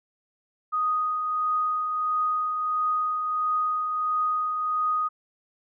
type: tone with tremolo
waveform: sine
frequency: 1244.5 Hz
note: D#6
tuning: in tune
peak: -21 dBFS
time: 0.72-5.09 s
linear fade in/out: 20 ms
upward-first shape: triangle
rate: 1.5 Hz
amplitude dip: 40%
effects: none